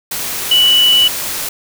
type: tone in noise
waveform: sine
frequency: 2960 Hz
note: F#7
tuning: in tune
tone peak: -7 dBFS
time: 0.51-1.08 s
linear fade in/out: 5 ms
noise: white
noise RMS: -21 dBFS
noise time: 0.11-1.49 s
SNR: +11 dB
effects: none